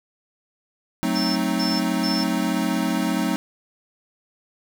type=chord; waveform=square; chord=F# diminished seventh; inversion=none; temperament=equal; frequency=185 / 220 / 261.6 / 311.1 Hz; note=F#3 / A3 / C4 / Eb4; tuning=0 / 0 / 0 / 0 cents; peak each=-27 dBFS; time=1.03-3.36 s; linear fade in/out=0 ms
type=tone bursts; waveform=sine; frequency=5310 Hz; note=E8; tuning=12 cents sharp; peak=-25 dBFS; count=3; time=1.15-2.24 s; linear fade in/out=10 ms; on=210 ms; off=230 ms
effects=none

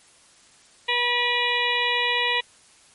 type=harmonic tone; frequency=484.9 Hz; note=B4; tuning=32 cents flat; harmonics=1 / 2 / 4 / 5 / 6 / 7 / 8; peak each=-31 / -27 / -25 / -27 / -28 / -30 / -30 dBFS; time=0.88-2.41 s; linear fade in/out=10 ms; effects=white hiss -54 dBFS RMS until 2.94 s + MP3 48 kbps

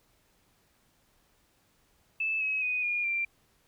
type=tone with pitch steps; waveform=sine; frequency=2625 / 2558 / 2492 / 2428 / 2366 Hz; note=E7 / D#7 / D#7 / D#7 / D7; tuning=-8 / +47 / +2 / -43 / +12 cents; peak=-27 dBFS; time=2.2-3.25 s; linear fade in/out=5 ms; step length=210 ms; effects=pink hiss -68 dBFS RMS until 3.67 s

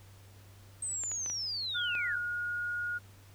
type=linear sweep; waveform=sine; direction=down; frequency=8372 to 1397 Hz; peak=-33 dBFS; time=0.82-2.18 s; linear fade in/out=5 ms
type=clicks; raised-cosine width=0.3 ms; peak=-28 dBFS; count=5; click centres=1.036 / 1.116 / 1.261 / 1.3 / 1.952 s
type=tone; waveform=sine; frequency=1437 Hz; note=F6; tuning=49 cents sharp; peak=-32 dBFS; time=1.74-2.99 s; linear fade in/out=20 ms
effects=added 98 Hz sine -53 dBFS peak until 3.34 s + pink hiss -60 dBFS RMS until 3.34 s

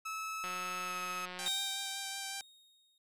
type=tone with pitch glide; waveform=30% pulse; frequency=1300 to 1281.4 Hz; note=E6 to E6; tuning=-24 to -49 cents; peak=-35 dBFS; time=0.05-1.26 s; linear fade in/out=10 ms; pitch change=-25 cents; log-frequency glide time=0.85-0.95 s
type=click train; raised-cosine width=0.3 ms; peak=-28 dBFS; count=189; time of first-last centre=0.44-1.479 s; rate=181 Hz
type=tone with vibrato; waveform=5% pulse; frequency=784 Hz; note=G5; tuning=in tune; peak=-27 dBFS; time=1.39-2.41 s; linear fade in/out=0 ms; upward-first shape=sine; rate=5.4 Hz; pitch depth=11 cents each way
type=tone with exponential decay; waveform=40% pulse; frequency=3729 Hz; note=A#7; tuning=in tune; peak=-30 dBFS; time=1.46-2.98 s; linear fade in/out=2 ms; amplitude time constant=330 ms
effects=resampled to 32000 Hz

